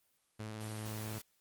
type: tone with vibrato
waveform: sawtooth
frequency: 108.2 Hz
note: A2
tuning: 29 cents flat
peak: -36 dBFS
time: 0.39-1.19 s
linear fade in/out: 10 ms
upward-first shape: sine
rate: 20 Hz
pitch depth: 37 cents each way
type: noise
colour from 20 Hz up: white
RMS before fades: -49 dBFS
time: 0.6-1.22 s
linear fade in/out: 10 ms
effects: white hiss -75 dBFS RMS until 1.4 s + Opus 32 kbps